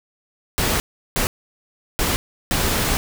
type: noise bursts at uneven times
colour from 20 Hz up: pink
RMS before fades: -20 dBFS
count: 4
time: 0.58-0.8 / 1.16-1.27 / 1.99-2.16 / 2.51-2.97 s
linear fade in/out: 0 ms
effects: none